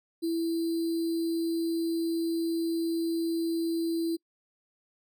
sine tone with sample-and-hold, 331.3 Hz, E4, 9 cents sharp, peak -26 dBFS, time 0.22-4.17 s, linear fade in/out 20 ms, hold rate 4410 Hz, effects noise-tail reverb RT60 0.1 s tail -26 dB re dry

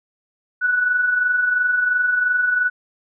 sine tone pair together, 1457.1 / 1480 Hz, F#6 / F#6, -27 / 0 cents, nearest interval unison, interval 27 cents, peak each -26 / -16 dBFS, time 0.61-2.7 s, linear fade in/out 20 ms, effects none

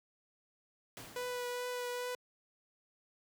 pink noise with exponential decay, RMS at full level -46 dBFS, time 0.97-1.85 s, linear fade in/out 0 ms, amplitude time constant 190 ms
sawtooth tone with vibrato, 492.7 Hz, B4, 4 cents flat, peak -33 dBFS, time 1.16-2.15 s, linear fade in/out 2 ms, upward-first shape triangle, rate 2.4 Hz, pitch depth 15 cents each way
effects high-pass 80 Hz 12 dB/octave

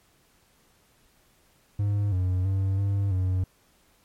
triangle tone with pitch steps, 102.1 / 91.8 / 96.5 / 99.4 / 92.7 Hz, G#2 / F#2 / G2 / G2 / F#2, -29 / -13 / -27 / +25 / +4 cents, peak -20 dBFS, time 1.79-3.44 s, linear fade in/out 5 ms, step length 330 ms, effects pink hiss -63 dBFS RMS until 4.04 s + MP3 64 kbps

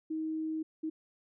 sine tone bursts at uneven times, 316 Hz, D#4, 27 cents sharp, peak -32 dBFS, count 2, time 0.1-0.63 / 0.83-0.9 s, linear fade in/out 10 ms, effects none

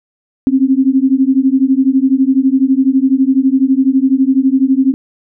sine beating tone pair, 260 / 272 Hz, C4 / C#4, -11 / -33 cents, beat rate 12 Hz, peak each -11 dBFS, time 0.47-4.94 s, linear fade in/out 0 ms, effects none

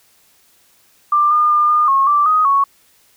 sine tone with pitch steps, 1186 / 1212 / 1203 / 1214 / 1088 / 1171 / 1251 / 1109 Hz, D6 / D#6 / D6 / D#6 / C#6 / D6 / D#6 / C#6, +17 / -46 / +41 / -43 / -33 / -5 / +9 / 0 cents, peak -10 dBFS, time 1.12-2.64 s, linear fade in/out 5 ms, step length 190 ms, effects white hiss -54 dBFS RMS until 3.16 s

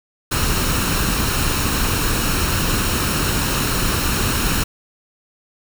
pink noise with comb filter, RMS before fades -19 dBFS, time 0.31-4.64 s, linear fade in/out 10 ms, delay 0.73 ms, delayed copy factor +0.5, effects none

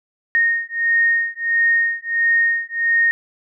sine beating tone pair, 1851 / 1852.5 Hz, A#6 / A#6, -13 / -11 cents, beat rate 1.5 Hz, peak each -18 dBFS, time 0.35-3.11 s, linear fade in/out 0 ms, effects none

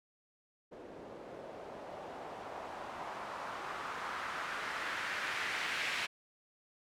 blue noise with low-pass filter sweep, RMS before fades -41 dBFS, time 0.71-6.07 s, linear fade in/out 20 ms, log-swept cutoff 440 to 2300 Hz, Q 1.7, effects none

